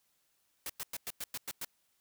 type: noise bursts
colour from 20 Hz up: white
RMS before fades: -39 dBFS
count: 8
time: 0.66-1.648 s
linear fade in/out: 2 ms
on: 36 ms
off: 100 ms
effects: white hiss -75 dBFS RMS until 2 s